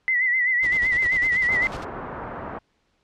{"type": "tone with vibrato", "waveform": "sine", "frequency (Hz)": 2000, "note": "B6", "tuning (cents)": 21, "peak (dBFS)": -18, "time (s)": [0.08, 1.67], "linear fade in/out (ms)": 0, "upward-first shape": "sine", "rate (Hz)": 7.8, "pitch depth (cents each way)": 68}
{"type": "noise with tremolo", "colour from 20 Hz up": "pink", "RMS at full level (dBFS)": -35, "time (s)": [0.62, 1.85], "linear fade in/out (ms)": 20, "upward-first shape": "square", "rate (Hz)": 10, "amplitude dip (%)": 65}
{"type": "low-pass noise", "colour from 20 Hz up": "white", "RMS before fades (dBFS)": -34, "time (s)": [1.48, 2.59], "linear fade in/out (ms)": 10, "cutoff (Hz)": 1300, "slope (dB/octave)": 24}
{"effects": ["pink hiss -68 dBFS RMS until 3.03 s", "low-pass 5000 Hz 12 dB/octave"]}